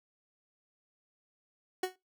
30% pulse tone with exponential decay, 370.1 Hz, F#4, in tune, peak -24 dBFS, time 1.83-1.96 s, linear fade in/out 5 ms, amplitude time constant 27 ms, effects noise-tail reverb RT60 0.2 s tail -20 dB re dry

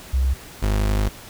sine / 35% pulse tone pair in turn, 65.41 / 51.36 Hz, C2 / G#1, 0 / -19 cents, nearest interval major third, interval 419 cents, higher first, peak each -16 dBFS, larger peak neither, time 0.13-0.34 / 0.62-1.09 s, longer second, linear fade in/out 10 ms, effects pink hiss -41 dBFS RMS until 1.29 s

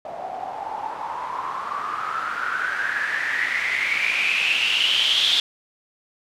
blue noise with low-pass filter sweep, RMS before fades -24 dBFS, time 0.05-5.4 s, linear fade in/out 2 ms, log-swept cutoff 680 to 3500 Hz, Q 9.3, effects none

